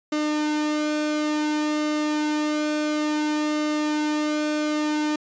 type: tone with flanger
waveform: sawtooth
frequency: 302.3 Hz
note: D#4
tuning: 50 cents flat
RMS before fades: -24 dBFS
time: 0.12-5.16 s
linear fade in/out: 5 ms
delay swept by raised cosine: 1.2 to 2.3 ms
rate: 0.57 Hz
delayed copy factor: -0.55
effects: resampled to 16000 Hz